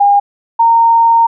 sine tone pair in turn, 809 / 921.4 Hz, G#5 / A#5, -46 / -20 cents, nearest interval major second, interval 226 cents, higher second, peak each -5 dBFS, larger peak neither, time 0-0.2 / 0.59-1.27 s, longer second, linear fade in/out 10 ms, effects none

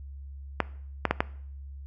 clicks, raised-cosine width 0.5 ms, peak -7 dBFS, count 4, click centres 0.603 / 1.053 / 1.11 / 1.205 s, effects noise-tail reverb RT60 0.6 s tail -20 dB re dry + added 69 Hz sine -39 dBFS peak until 1.86 s

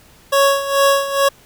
25% pulse tone with tremolo, 554.4 Hz, C#5, in tune, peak -6 dBFS, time 0.32-1.29 s, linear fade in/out 10 ms, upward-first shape sine, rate 2.3 Hz, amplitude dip 75%, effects pink hiss -48 dBFS RMS until 1.45 s

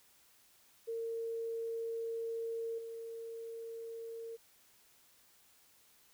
sine tone with level steps, 457.2 Hz, A#4, 34 cents flat, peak -36 / -42 dBFS, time 0.87-4.37 s, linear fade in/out 20 ms, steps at 2.78 s, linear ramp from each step 5 ms, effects white hiss -66 dBFS RMS until 6.13 s

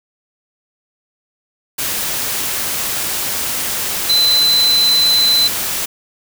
sine tone in noise, 4036 Hz, B7, 37 cents sharp, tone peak -10 dBFS, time 4.09-5.48 s, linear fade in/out 10 ms, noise white, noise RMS -20 dBFS, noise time 1.78-5.86 s, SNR +7 dB, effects none

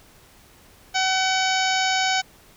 harmonic tone, 756 Hz, F#5, 37 cents sharp, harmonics 1 / 2 / 3 / 4 / 5 / 6 / 7 / 8 / 9, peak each -23 / -26 / -27 / -29 / -31 / -32 / -30 / -37 / -32 dBFS, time 0.94-2.22 s, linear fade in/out 20 ms, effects pink hiss -52 dBFS RMS until 2.56 s

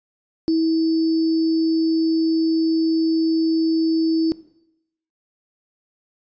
sine tone with sample-and-hold, 323.2 Hz, E4, 34 cents flat, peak -15 dBFS, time 0.48-4.32 s, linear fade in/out 0 ms, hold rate 4900 Hz, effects noise-tail reverb RT60 0.8 s tail -18 dB re dry + resampled to 16000 Hz

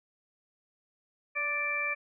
harmonic tone with a mistuned harmonic, 587.3 Hz, D5, in tune, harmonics 1 / 2 / 3 / 4, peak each -41 / -38 / -36 / -30 dBFS, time 1.35-1.95 s, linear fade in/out 20 ms, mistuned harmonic 1, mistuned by -22 cents, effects none

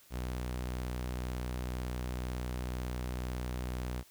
sawtooth tone with vibrato, 62 Hz, B1, 7 cents sharp, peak -31 dBFS, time 0.1-4.04 s, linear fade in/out 50 ms, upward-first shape sine, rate 16 Hz, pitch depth 36 cents each way, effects white hiss -61 dBFS RMS until 4.1 s

